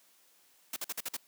white noise bursts, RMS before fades -36 dBFS, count 6, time 0.73-1.168 s, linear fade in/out 5 ms, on 33 ms, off 48 ms, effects white hiss -65 dBFS RMS until 1.27 s + high-pass 200 Hz 12 dB/octave

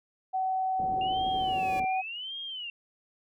sine tone, 755 Hz, F#5, 35 cents sharp, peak -26 dBFS, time 0.33-2.02 s, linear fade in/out 20 ms
sawtooth tone with exponential growth, 568 Hz, C#5, 42 cents sharp, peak -35 dBFS, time 0.74-1.8 s, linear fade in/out 5 ms, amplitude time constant 230 ms
white low-pass noise, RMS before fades -41 dBFS, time 0.79-1.85 s, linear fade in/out 2 ms, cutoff 490 Hz, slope 24 dB/octave
sine tone with vibrato, 2770 Hz, F7, 15 cents flat, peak -35 dBFS, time 1.01-2.7 s, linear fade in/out 2 ms, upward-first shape sine, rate 0.9 Hz, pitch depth 270 cents each way
effects none

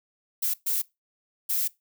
violet noise bursts at uneven times, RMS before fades -26 dBFS, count 3, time 0.42-0.54 / 0.66-0.82 / 1.49-1.68 s, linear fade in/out 10 ms, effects noise-tail reverb RT60 0.2 s tail -21 dB re dry

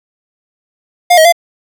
square tone with pitch steps, 708 / 635 / 687 Hz, F5 / D#5 / F5, +23 / +35 / -29 cents, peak -4 dBFS, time 1.1-1.325 s, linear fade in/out 10 ms, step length 75 ms, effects 7-bit

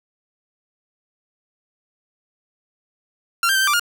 sawtooth tone with pitch steps, 1376 / 1581 / 1551 / 1565 / 1177 / 1419 Hz, F6 / G6 / G6 / G6 / D6 / F6, -26 / +14 / -19 / -3 / +3 / +27 cents, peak -12 dBFS, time 3.43-3.796 s, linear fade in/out 2 ms, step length 61 ms, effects none

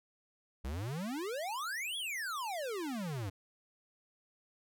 square exponential two-way sweep, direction up then down, 60 to 3447 to 91.2 Hz, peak -37 dBFS, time 0.64-3.3 s, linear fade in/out 10 ms, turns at 1.97 s, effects none

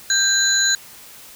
sine tone cluster, 1586 / 4024 / 6780 Hz, G6 / B7 / G#8, +20 / +32 / +35 cents, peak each -19 dBFS, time 0.1-0.75 s, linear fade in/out 2 ms, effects white hiss -42 dBFS RMS until 1.35 s

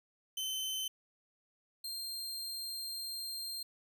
sawtooth tone pair in turn, 3066 / 4186 Hz, G7 / C8, -39 / 0 cents, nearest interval perfect fourth, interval 539 cents, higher second, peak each -32 / -36 dBFS, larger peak first, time 0.37-0.88 / 1.84-3.63 s, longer second, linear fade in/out 5 ms, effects none

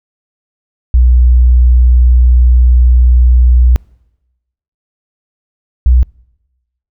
sine tone pair in turn, 61.3 / 61.9 Hz, B1 / B1, -12 / +5 cents, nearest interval unison, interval 17 cents, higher second, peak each -3 dBFS, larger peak neither, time 0.94-3.76 / 5.86-6.03 s, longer first, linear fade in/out 0 ms, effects noise-tail reverb RT60 1.0 s tail -26 dB re dry

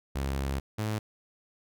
sawtooth tone pair in turn, 68.1 / 107.63 Hz, C#2 / A2, -30 / -38 cents, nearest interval minor sixth, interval 792 cents, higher second, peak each -25 dBFS, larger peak neither, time 0.15-0.6 / 0.78-0.99 s, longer first, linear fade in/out 10 ms, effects none

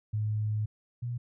sine tone pair in turn, 106.9 / 120.55 Hz, A2 / B2, -49 / -41 cents, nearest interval major second, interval 208 cents, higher second, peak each -27 / -31 dBFS, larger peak first, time 0.13-0.66 / 1.02-1.18 s, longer first, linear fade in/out 10 ms, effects none

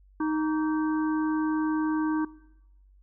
harmonic tone with a mistuned harmonic, 311.1 Hz, D#4, in tune, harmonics 1 / 3 / 4 / 5, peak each -25 / -35 / -37 / -39 dBFS, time 0.2-2.25 s, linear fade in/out 5 ms, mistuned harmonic 4, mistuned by -140 cents, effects noise-tail reverb RT60 1.0 s tail -21 dB re dry + added 48 Hz sine -54 dBFS peak until 3.02 s

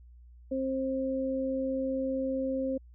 sine tone pair together, 265.2 / 530 Hz, C4 / C5, +23 / +22 cents, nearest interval octave, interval 1199 cents, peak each -31 / -31 dBFS, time 0.51-2.78 s, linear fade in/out 10 ms, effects added 60 Hz sine -50 dBFS peak until 2.94 s

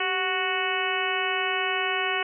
harmonic tone with a mistuned harmonic, 369.8 Hz, F#4, 1 cent flat, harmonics 1 / 2 / 3 / 4 / 5 / 6 / 7 / 8, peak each -32 / -32 / -32 / -32 / -32 / -32 / -32 / -32 dBFS, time 0-2.23 s, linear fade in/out 5 ms, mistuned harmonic 1, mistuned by +80 cents, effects none

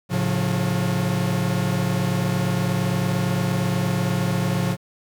45% pulse chord, A augmented, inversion none, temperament equal with one note detuned, 110 / 138.59 / 178.9 Hz, A2 / C#3 / E#3, 0 / 0 / +42 cents, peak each -26 / -25 / -23 dBFS, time 0.09-4.77 s, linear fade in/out 50 ms, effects 9-bit

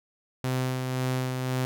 sawtooth tone with tremolo, 128.6 Hz, C3, 30 cents flat, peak -21 dBFS, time 0.44-1.65 s, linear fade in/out 0 ms, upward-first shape sine, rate 1.9 Hz, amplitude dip 35%, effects none

